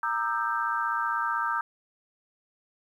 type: chord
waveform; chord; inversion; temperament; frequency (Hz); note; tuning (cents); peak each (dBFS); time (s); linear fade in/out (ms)
sine; E half-diminished seventh; second; equal with one note detuned; 932.3 / 1202.8 / 1318.5 / 1568; Bb5 / D6 / E6 / G6; 0 / +41 / 0 / 0; -31; 0.03-1.61; 2
effects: 10-bit